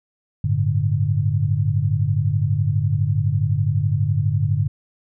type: chord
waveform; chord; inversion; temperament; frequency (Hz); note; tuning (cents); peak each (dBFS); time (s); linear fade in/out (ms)
sine; G suspended second; none; equal with one note detuned; 98 / 110 / 145.31; G2 / A2 / D3; 0 / 0 / -18; -21; 0.44-4.68; 5
effects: none